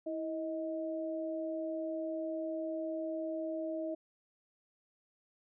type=tone pair together; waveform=sine; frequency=325.5 / 631 Hz; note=E4 / D#5; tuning=-22 / +24 cents; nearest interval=major seventh; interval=1146 cents; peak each=-38 / -37 dBFS; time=0.06-3.95 s; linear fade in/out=10 ms; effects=none